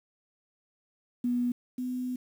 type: tone pair in turn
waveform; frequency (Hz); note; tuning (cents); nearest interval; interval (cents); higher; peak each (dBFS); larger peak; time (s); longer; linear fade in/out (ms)
sine; 244.2 / 251.4; B3 / B3; -19 / +31; minor second; 50; second; -25 / -30; first; 1.24-1.52 / 1.78-2.16; second; 5
effects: 9-bit